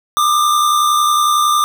square tone pair together, 1193.1 / 1264 Hz, D6 / D#6, +27 / +27 cents, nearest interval minor second, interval 100 cents, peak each -12 / -22 dBFS, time 0.17-1.64 s, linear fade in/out 0 ms, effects none

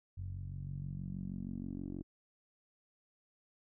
10% pulse tone with low-pass filter sweep, 46.25 Hz, F#1, in tune, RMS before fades -42 dBFS, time 0.17-2.03 s, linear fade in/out 10 ms, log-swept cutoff 93 to 330 Hz, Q 3.4, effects none

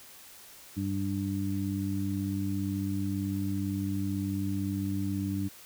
harmonic tone, 98 Hz, G2, in tune, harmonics 1 / 2 / 3, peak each -33 / -33 / -33 dBFS, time 0.76-5.49 s, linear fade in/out 20 ms, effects white hiss -51 dBFS RMS until 5.65 s

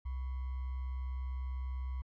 sine tone with sample-and-hold, 64.6 Hz, C2, 21 cents flat, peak -35 dBFS, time 0.05-2.02 s, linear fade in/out 10 ms, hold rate 1050 Hz, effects low-pass 2000 Hz 12 dB/octave

